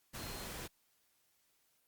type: tone in noise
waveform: sine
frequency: 4202 Hz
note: C8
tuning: 7 cents sharp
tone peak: -53 dBFS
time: 0.17-0.46 s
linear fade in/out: 20 ms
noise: pink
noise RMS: -45 dBFS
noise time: 0.13-0.68 s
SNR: -11 dB
effects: white hiss -75 dBFS RMS until 1.87 s + Opus 48 kbps